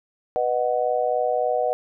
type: chord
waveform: sine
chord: B major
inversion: none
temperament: just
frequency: 493.9 / 617.4 / 740.8 Hz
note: B4 / D#5 / F#5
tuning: 0 / -14 / +2 cents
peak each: -24 dBFS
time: 0.36-1.73 s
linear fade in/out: 0 ms
effects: none